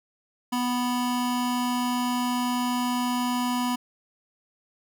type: tone pair together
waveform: square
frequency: 246.8 / 987.2 Hz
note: B3 / B5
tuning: -1 / -1 cents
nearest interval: 2 octaves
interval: 2400 cents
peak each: -26 / -30 dBFS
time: 0.52-3.76 s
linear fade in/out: 10 ms
effects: none